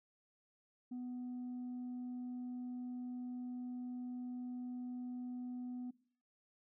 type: tone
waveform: sine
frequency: 248.1 Hz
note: B3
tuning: 8 cents sharp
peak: -39 dBFS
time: 0.91-5.91 s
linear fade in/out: 10 ms
effects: noise-tail reverb RT60 0.5 s tail -21 dB re dry + tanh soft clip ceiling -40 dBFS